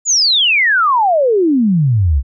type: exponential sweep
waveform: sine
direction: down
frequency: 7170 to 61.74 Hz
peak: -9 dBFS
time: 0.05-2.23 s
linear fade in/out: 50 ms
effects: none